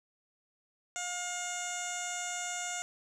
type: tone with low-pass filter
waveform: 15% pulse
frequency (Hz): 713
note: F5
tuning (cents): +36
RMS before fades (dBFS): -37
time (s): 0.96-2.82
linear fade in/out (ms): 0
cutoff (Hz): 7100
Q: 5.2
effects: none